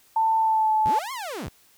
sine tone with pitch glide, 890 to 867.2 Hz, A5 to A5, +20 to -25 cents, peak -18 dBFS, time 0.16-0.99 s, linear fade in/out 5 ms, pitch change -45 cents, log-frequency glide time 0.39-0.73 s
sawtooth linear two-way sweep, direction up then down, 31.55 to 1108.7 to 31.55 Hz, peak -27 dBFS, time 0.85-1.49 s, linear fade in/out 10 ms, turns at 1.12 s
effects white hiss -58 dBFS RMS until 1.77 s

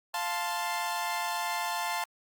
sawtooth chord, F major, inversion none, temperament equal, 698.5 / 880 / 1046.5 Hz, F5 / A5 / C6, 0 / 0 / 0 cents, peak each -32 / -29 / -32 dBFS, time 0.14-2.04 s, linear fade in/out 2 ms, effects Opus 48 kbps

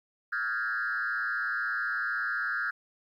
sine tone with frequency modulation, 1525 Hz, G6, 48 cents flat, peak -27 dBFS, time 0.32-2.71 s, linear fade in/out 10 ms, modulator 118 Hz, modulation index 1.6, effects tanh soft clip ceiling -24 dBFS + 11-bit

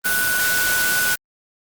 sine tone in noise, 1482 Hz, F#6, 2 cents sharp, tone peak -19 dBFS, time 0.04-1.16 s, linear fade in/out 20 ms, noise white, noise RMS -22 dBFS, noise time 0.04-1.16 s, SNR 0 dB, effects Opus 32 kbps

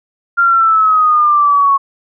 sine exponential sweep, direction down, 1396.9 to 1100 Hz, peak -7 dBFS, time 0.37-1.78 s, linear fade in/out 20 ms, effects none

